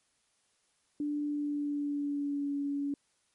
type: tone with pitch glide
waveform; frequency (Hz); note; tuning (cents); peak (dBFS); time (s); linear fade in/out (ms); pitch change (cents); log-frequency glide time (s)
sine; 293.7 to 283.5; D4 to C#4; 0 to +39; -30; 1-2.94; 2; -61; 1.24-2.55
effects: white hiss -73 dBFS RMS until 3.34 s + MP3 48 kbps